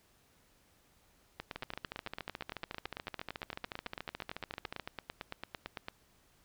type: two click trains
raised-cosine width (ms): 0.3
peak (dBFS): -23 / -23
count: 46 / 41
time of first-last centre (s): 1.56-4.797 / 1.4-5.884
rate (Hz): 13.9 / 8.92
effects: pink hiss -68 dBFS RMS until 6.44 s